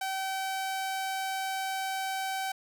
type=tone; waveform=sawtooth; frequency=768 Hz; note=G5; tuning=36 cents flat; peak=-27 dBFS; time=0.01-2.52 s; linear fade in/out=5 ms; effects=none